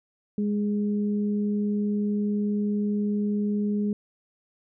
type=tone pair together; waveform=sine; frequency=206.2 / 415.3 Hz; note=G#3 / G#4; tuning=-12 / 0 cents; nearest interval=octave; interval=1212 cents; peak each=-23 / -33 dBFS; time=0.38-3.93 s; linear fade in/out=2 ms; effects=none